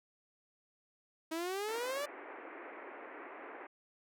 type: exponential sweep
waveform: sawtooth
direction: up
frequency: 315.6 to 595 Hz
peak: -32 dBFS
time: 1.31-2.06 s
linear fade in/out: 10 ms
type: band-pass noise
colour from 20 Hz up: pink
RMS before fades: -49 dBFS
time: 1.68-3.67 s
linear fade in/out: 5 ms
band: 290 to 2300 Hz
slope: 48 dB/octave
effects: none